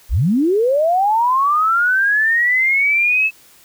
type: linear sweep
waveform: sine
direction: up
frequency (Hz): 31.89 to 2625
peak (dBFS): -12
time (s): 0.09-3.31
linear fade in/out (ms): 50
effects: white hiss -48 dBFS RMS until 3.64 s